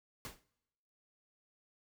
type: noise with exponential decay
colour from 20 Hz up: pink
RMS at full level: -41 dBFS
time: 0.25-0.44 s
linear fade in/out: 0 ms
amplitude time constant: 40 ms
effects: noise-tail reverb RT60 1.0 s tail -24 dB re dry